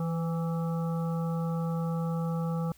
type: harmonic tone with a mistuned harmonic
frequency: 164.81 Hz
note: E3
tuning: in tune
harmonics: 1 / 3 / 5 / 7 / 8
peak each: -28 / -38 / -42 / -45 / -46 dBFS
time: 0-2.72 s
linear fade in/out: 2 ms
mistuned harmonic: 3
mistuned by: +30 cents
effects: added 60 Hz sine -61 dBFS peak until 2.77 s + white hiss -61 dBFS RMS until 2.77 s